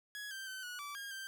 sawtooth tone with pitch steps, 1674 / 1568 / 1531 / 1462 / 1158 / 1622 / 1569 Hz, G#6 / G6 / G6 / F#6 / D6 / G#6 / G6, +13 / 0 / -41 / -21 / -25 / -41 / +1 cents, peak -39 dBFS, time 0.15-1.27 s, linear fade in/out 0 ms, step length 160 ms, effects none

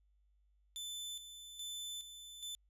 sawtooth tone with tremolo, 3520 Hz, A7, in tune, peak -39 dBFS, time 0.76-2.55 s, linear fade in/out 0 ms, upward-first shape square, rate 1.2 Hz, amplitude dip 60%, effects added 50 Hz sine -69 dBFS peak until 2.69 s + resampled to 32000 Hz

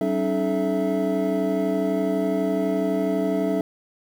triangle tone cluster, 190.4 / 275.1 / 307.1 / 430.5 / 662 Hz, F#3 / C#4 / D#4 / A4 / E5, +50 / -13 / -23 / -38 / +7 cents, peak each -25 dBFS, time 0.01-3.61 s, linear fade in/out 2 ms, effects 8-bit

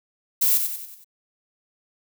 violet noise with echo, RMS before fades -19 dBFS, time 0.41-0.58 s, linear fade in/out 10 ms, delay 93 ms, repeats 5, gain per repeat -6 dB, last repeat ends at 1.045 s, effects none

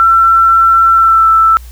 sine tone with pitch glide, 1346 to 1324.4 Hz, E6 to E6, +36 to +8 cents, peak -4 dBFS, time 0-1.57 s, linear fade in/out 0 ms, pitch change -28 cents, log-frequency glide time 0.94-1.29 s, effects added 60 Hz sine -28 dBFS peak until 1.71 s + white hiss -42 dBFS RMS until 1.71 s

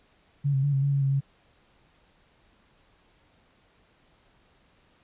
sine tone with pitch steps, 141.6 / 134.7 / 143 / 136.1 / 140.8 / 139.3 / 136.4 / 137.9 Hz, C#3 / C#3 / D3 / C#3 / C#3 / C#3 / C#3 / C#3, +37 / -49 / -46 / -31 / +27 / +9 / -28 / -9 cents, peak -21 dBFS, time 0.44-1.208 s, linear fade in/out 20 ms, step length 96 ms, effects pink hiss -63 dBFS RMS until 5.03 s + resampled to 8000 Hz

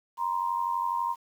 sine tone pair together, 945 / 1037.1 Hz, A#5 / C6, +23 / -16 cents, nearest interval major second, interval 161 cents, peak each -28 / -30 dBFS, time 0.17-1.16 s, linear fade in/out 50 ms, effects 9-bit

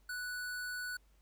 square tone, 1480 Hz, F#6, in tune, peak -39 dBFS, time 0.09-0.97 s, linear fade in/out 5 ms, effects added 50 Hz sine -64 dBFS peak until 1.21 s + pink hiss -74 dBFS RMS until 1.21 s

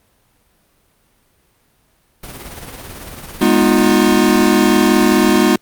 pink noise with tremolo, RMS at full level -30 dBFS, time 2.23-5.45 s, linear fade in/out 5 ms, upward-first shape sine, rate 18 Hz, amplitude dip 45%
square chord, F half-diminished seventh, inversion first, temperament equal with one note detuned, 207.7 / 246.9 / 311.1 / 356.8 Hz, Ab3 / Cb4 / Eb4 / F4, 0 / 0 / 0 / +37 cents, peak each -16 dBFS, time 3.41-5.56 s, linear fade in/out 5 ms
effects pink hiss -58 dBFS RMS until 5.61 s + Opus 32 kbps

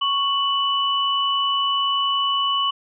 sine tone pair together, 1108.7 / 2970 Hz, C#6 / F#7, 0 / +6 cents, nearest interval octave + perfect fourth, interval 1706 cents, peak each -21 / -21 dBFS, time 0.01-2.71 s, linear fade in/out 10 ms, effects none

